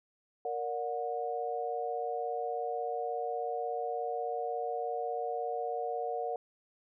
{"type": "chord", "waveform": "sine", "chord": "Bb augmented", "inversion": "none", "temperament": "just", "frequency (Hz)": [466.2, 582.7, 728.4], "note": ["Bb4", "D5", "F#5"], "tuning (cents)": [0, -14, -27], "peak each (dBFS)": [-36, -40, -35], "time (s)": [0.45, 6.36], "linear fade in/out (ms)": 2, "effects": []}